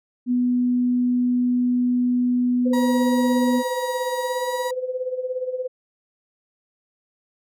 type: tone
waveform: sine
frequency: 246.9 Hz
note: B3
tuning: in tune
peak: -17 dBFS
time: 0.26-3.63 s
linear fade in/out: 50 ms
type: tone with tremolo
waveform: sine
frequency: 509 Hz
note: C5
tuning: 48 cents flat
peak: -21 dBFS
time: 2.65-5.68 s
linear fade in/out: 20 ms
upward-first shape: sine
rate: 17 Hz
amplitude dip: 70%
type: tone with pitch glide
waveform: 35% pulse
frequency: 956 to 963.8 Hz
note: A#5 to B5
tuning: +43 to -43 cents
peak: -25 dBFS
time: 2.73-4.71 s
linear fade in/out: 5 ms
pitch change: +14 cents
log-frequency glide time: 4.21-4.43 s
effects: none